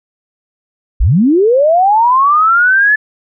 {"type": "linear sweep", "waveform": "sine", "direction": "up", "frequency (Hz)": [33.73, 1737], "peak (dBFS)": -6, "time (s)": [1, 2.96], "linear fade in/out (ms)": 10, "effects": []}